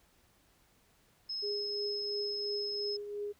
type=tone; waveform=sine; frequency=5170 Hz; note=E8; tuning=34 cents flat; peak=-35 dBFS; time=1.29-2.97 s; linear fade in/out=10 ms
type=tone with tremolo; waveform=sine; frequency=411.7 Hz; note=G#4; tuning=15 cents flat; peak=-34 dBFS; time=1.42-3.33 s; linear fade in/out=20 ms; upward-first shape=triangle; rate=2.9 Hz; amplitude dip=55%
effects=pink hiss -68 dBFS RMS until 3.39 s